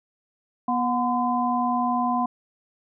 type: tone cluster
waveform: sine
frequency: 243.5 / 730 / 1019 Hz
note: B3 / F#5 / C6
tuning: -24 / -24 / -46 cents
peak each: -25 dBFS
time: 0.68-2.26 s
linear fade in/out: 5 ms
effects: none